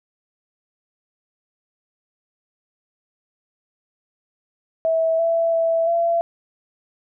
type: tone with pitch steps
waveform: sine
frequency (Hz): 651 / 665 / 660 / 677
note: E5 / E5 / E5 / E5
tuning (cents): -22 / +15 / +2 / +46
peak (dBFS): -16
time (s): 4.85-6.21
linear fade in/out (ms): 0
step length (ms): 340
effects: none